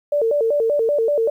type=tone with vibrato; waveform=sine; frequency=514 Hz; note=C5; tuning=31 cents flat; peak=-15 dBFS; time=0.12-1.3 s; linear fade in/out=5 ms; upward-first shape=square; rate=5.2 Hz; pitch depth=220 cents each way; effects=9-bit